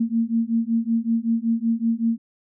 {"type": "beating tone pair", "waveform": "sine", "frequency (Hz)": [226.4, 231.7], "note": ["A3", "A#3"], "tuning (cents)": [50, -10], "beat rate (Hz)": 5.3, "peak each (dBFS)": -22, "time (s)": [0, 2.18], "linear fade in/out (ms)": 10, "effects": []}